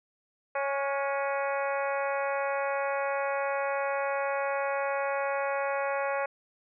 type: harmonic tone with a mistuned harmonic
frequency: 277.2 Hz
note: C#4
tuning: in tune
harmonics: 2 / 3 / 4 / 5 / 6 / 7 / 8 / 9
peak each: -30 / -34 / -36 / -38 / -40 / -41 / -42 / -43 dBFS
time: 0.55-6.26 s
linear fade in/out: 5 ms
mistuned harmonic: 5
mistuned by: +42 cents
effects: none